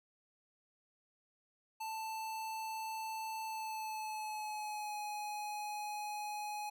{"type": "tone with pitch glide", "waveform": "square", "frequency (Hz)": [883, 837.8], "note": ["A5", "G#5"], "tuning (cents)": [6, 15], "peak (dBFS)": -40, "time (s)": [1.8, 6.7], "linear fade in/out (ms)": 10, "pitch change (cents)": -91, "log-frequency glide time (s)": [3.45, 4.98], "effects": []}